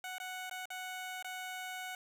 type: tone with dropouts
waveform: 15% pulse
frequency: 740 Hz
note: F#5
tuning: in tune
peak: -34 dBFS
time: 0.04-1.95 s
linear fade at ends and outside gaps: 2 ms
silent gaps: 0.183-0.2 / 0.497-0.511 / 0.656-0.703 / 1.226-1.245 s
effects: none